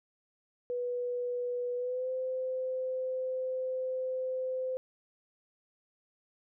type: tone with pitch glide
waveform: sine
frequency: 490.2 to 515.2 Hz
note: B4 to C5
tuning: -13 to -27 cents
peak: -31 dBFS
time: 0.7-4.77 s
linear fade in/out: 0 ms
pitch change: +86 cents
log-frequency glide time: 1.76-2.1 s
effects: none